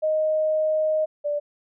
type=tone pair in turn; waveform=sine; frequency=622.3 / 586.4 Hz; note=D#5 / D5; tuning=0 / -3 cents; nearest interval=minor second; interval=103 cents; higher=first; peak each=-19 / -22 dBFS; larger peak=first; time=0.02-1.06 / 1.24-1.4 s; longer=first; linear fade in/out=20 ms; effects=none